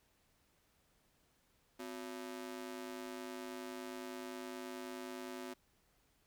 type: ring-modulated tone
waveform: sawtooth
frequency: 311.1 Hz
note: D#4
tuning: in tune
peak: -37 dBFS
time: 1.79-5.54 s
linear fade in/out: 10 ms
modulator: 54.8 Hz
effects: pink hiss -74 dBFS RMS until 6.26 s